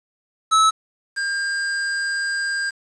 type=tone pair in turn; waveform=square; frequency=1300 / 1604.3 Hz; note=E6 / G6; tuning=-24 / +40 cents; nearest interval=major third; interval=364 cents; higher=second; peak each=-13 / -22 dBFS; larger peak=first; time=0.51-0.71 / 1.16-2.71 s; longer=second; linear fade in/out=20 ms; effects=resampled to 22050 Hz + 7-bit